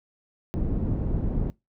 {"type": "low-pass noise", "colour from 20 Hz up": "pink", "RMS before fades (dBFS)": -26, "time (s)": [0.54, 1.5], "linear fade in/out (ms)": 0, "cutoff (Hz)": 270, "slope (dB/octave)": 12, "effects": ["noise-tail reverb RT60 0.2 s tail -22 dB re dry"]}